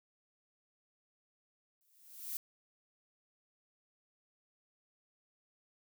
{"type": "noise with exponential growth", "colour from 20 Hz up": "violet", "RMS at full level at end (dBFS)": -37, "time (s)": [1.81, 2.37], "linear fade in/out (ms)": 0, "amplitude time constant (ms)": 120, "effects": []}